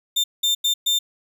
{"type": "tone bursts at uneven times", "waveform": "35% pulse", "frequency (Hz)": 3600, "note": "A7", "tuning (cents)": 39, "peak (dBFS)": -15, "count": 4, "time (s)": [[0.16, 0.24], [0.43, 0.55], [0.64, 0.74], [0.86, 0.99]], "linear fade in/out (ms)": 10, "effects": []}